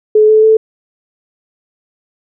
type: tone with pitch steps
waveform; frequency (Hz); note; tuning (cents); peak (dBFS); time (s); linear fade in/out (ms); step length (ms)
sine; 428.4 / 433.9 / 439.4; A4 / A4 / A4; -46 / -24 / -2; -4; 0.15-0.57; 5; 140
effects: none